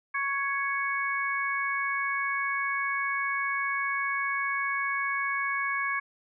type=harmonic tone; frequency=555 Hz; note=C#5; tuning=2 cents sharp; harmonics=2 / 3 / 4; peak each=-31 / -31 / -31 dBFS; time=0.14-6 s; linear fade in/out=10 ms; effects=none

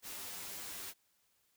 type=noise with comb filter; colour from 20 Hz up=white; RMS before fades=-45 dBFS; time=0.02-0.94 s; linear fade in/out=50 ms; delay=10 ms; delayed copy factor=+0.6; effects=white hiss -75 dBFS RMS until 1.56 s

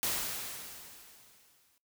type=noise with exponential decay; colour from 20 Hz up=white; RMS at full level=-31 dBFS; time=0.03-1.78 s; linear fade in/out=0 ms; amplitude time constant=380 ms; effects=noise-tail reverb RT60 0.2 s tail -21 dB re dry

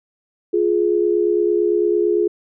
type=tone pair together; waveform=sine; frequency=350 / 418.9 Hz; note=F4 / G#4; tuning=+4 / +15 cents; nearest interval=minor third; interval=311 cents; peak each=-17 dBFS; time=0.53-2.28 s; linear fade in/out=10 ms; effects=none

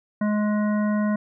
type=harmonic tone; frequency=210 Hz; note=G#3; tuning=19 cents sharp; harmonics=1 / 3 / 5 / 7 / 9; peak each=-20 / -30 / -34 / -37 / -39 dBFS; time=0.21-1.16 s; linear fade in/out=5 ms; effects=none

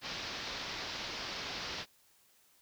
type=low-pass noise; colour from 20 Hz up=white; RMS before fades=-41 dBFS; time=0.01-1.86 s; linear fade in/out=50 ms; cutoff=5400 Hz; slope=48 dB/octave; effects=white hiss -67 dBFS RMS until 2.61 s

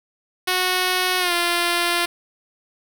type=tone with pitch glide; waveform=5% pulse; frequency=367.2 to 346.6 Hz; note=F#4 to F4; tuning=-13 to -13 cents; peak=-7 dBFS; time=0.47-2.06 s; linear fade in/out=10 ms; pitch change=-100 cents; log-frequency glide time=1.19-1.33 s; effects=7-bit

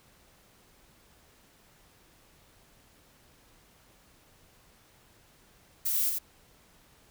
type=noise with echo; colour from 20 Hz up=violet; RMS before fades=-29 dBFS; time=5.85-6.1 s; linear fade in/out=10 ms; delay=88 ms; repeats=1; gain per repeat=-3 dB; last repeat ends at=6.188 s; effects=pink hiss -61 dBFS RMS until 7.1 s

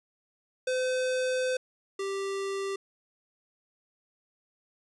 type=tone pair in turn; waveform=square; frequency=511 / 392.2 Hz; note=C5 / G4; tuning=-41 / +1 cents; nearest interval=perfect fourth; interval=458 cents; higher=first; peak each=-27 / -31 dBFS; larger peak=first; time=0.67-1.57 / 1.99-2.76 s; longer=first; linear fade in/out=5 ms; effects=resampled to 22050 Hz

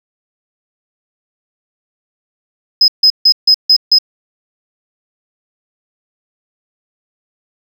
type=tone bursts; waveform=sine; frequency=5070 Hz; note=D#8; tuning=32 cents sharp; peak=-3 dBFS; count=6; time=2.81-3.986 s; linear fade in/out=5 ms; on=71 ms; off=150 ms; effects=tanh soft clip ceiling 0 dBFS + 7-bit

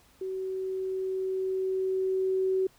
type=tone with level ramp; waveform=sine; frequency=378.1 Hz; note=F#4; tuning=38 cents sharp; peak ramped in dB=-31 to -23 dBFS; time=0.21-2.67 s; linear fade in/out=5 ms; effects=pink hiss -61 dBFS RMS until 2.78 s

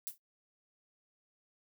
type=noise with exponential decay; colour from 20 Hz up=violet; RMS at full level=-35 dBFS; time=0.07-0.18 s; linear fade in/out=0 ms; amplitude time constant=23 ms; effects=noise-tail reverb RT60 0.1 s tail -20 dB re dry

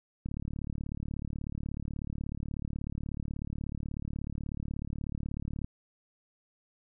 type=click train; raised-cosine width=5 ms; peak=-24 dBFS; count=197; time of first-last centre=0.26-5.645 s; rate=36.4 Hz; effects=none

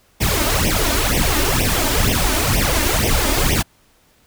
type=noise with flanger; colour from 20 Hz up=pink; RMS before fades=-17 dBFS; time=0.2-3.63 s; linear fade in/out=20 ms; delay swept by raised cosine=0.34 to 3.34 ms; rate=2.1 Hz; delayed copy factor=+0.95; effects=pink hiss -56 dBFS RMS until 4.26 s

